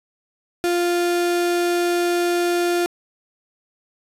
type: tone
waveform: 35% pulse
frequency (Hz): 349.2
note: F4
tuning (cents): 0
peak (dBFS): -16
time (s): 0.64-2.86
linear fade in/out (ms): 0
effects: resampled to 32000 Hz + 8-bit